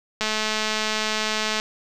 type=click train; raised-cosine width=0.2 ms; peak=-7 dBFS; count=301; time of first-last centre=0.21-1.599 s; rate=216 Hz; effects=none